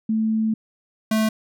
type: tone pair in turn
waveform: sine / square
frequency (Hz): 220 / 218.5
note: A3 / A3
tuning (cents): 0 / -12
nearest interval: unison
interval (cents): 12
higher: first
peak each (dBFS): -18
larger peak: neither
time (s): 0.09-0.54 / 1.11-1.29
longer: first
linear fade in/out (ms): 5
effects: none